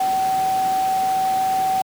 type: tone in noise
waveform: sine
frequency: 761 Hz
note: F#5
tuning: 48 cents sharp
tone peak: -17 dBFS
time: 0-1.82 s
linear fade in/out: 5 ms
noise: pink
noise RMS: -32 dBFS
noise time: 0-1.82 s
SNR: +12 dB
effects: high-pass 150 Hz 12 dB/octave

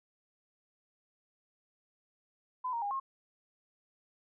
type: tone with pitch steps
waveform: sine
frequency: 1010 / 933 / 812 / 1075 Hz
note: B5 / A#5 / G#5 / C6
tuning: +39 / +1 / -39 / +47 cents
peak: -32 dBFS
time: 2.64-3 s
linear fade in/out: 10 ms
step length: 90 ms
effects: none

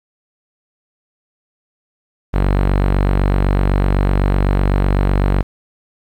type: tone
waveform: sawtooth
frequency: 47.94 Hz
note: G1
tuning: 38 cents flat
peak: -8 dBFS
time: 2.33-5.43 s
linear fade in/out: 20 ms
effects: low-pass 2000 Hz 12 dB/octave + 8-bit

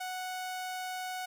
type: tone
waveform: sawtooth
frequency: 739 Hz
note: F#5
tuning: 2 cents flat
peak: -32 dBFS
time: 0-1.26 s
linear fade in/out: 10 ms
effects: none

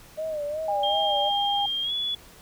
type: tone with vibrato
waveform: sine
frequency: 609 Hz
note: D#5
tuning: 37 cents flat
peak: -27 dBFS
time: 0.17-1.3 s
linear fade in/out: 20 ms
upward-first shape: sine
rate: 2.7 Hz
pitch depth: 84 cents each way
type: tone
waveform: sine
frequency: 810 Hz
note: G#5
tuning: 43 cents flat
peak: -24 dBFS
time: 0.68-1.66 s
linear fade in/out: 5 ms
type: tone with pitch glide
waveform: sine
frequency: 3204 to 3414 Hz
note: G7 to G#7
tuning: +37 to +47 cents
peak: -25 dBFS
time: 0.83-2.15 s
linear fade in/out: 5 ms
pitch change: +110 cents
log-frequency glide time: 1.82-1.93 s
effects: pink hiss -50 dBFS RMS until 2.41 s

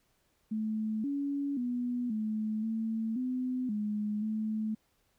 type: tone with pitch steps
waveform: sine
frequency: 217.3 / 282 / 244.7 / 216.1 / 223.1 / 253.8 / 209.9 / 217 Hz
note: A3 / C#4 / B3 / A3 / A3 / B3 / G#3 / A3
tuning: -21 / +30 / -16 / -31 / +24 / +47 / +19 / -24 cents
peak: -30 dBFS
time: 0.51-4.75 s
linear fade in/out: 10 ms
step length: 530 ms
effects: pink hiss -73 dBFS RMS until 5.18 s

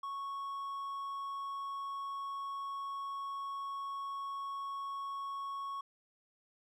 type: tone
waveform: triangle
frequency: 1106 Hz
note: C#6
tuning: 4 cents flat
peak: -36 dBFS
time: 0.03-5.81 s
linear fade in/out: 5 ms
effects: none

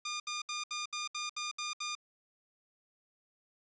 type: tone bursts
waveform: 10% pulse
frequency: 1210 Hz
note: D#6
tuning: 49 cents flat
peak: -27 dBFS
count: 9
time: 0.05-1.952 s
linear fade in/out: 5 ms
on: 150 ms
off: 69 ms
effects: resampled to 16000 Hz + 11-bit

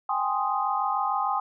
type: chord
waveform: sine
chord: Ab major seventh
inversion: third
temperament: equal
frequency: 784 / 830.6 / 1046.5 / 1244.5 Hz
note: G5 / Ab5 / C6 / Eb6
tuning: 0 / 0 / 0 / 0 cents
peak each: -29 dBFS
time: 0.09-1.4 s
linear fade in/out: 5 ms
effects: none

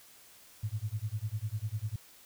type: tone with tremolo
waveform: sine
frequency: 107.3 Hz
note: A2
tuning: 43 cents flat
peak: -29 dBFS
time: 0.63-1.96 s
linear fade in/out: 5 ms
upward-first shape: sine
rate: 10 Hz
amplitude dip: 100%
effects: white hiss -57 dBFS RMS until 2.25 s

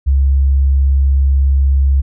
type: tone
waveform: sine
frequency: 68.2 Hz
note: C#2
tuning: 28 cents flat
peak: -8 dBFS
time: 0.06-2.02 s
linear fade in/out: 20 ms
effects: none

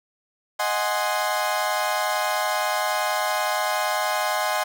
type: chord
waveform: 30% pulse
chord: Ab dominant seventh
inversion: second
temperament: equal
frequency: 622.3 / 740 / 830.6 / 1046.5 Hz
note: Eb5 / Gb5 / Ab5 / C6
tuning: 0 / 0 / 0 / 0 cents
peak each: -25 dBFS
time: 0.59-4.64 s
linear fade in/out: 10 ms
effects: none

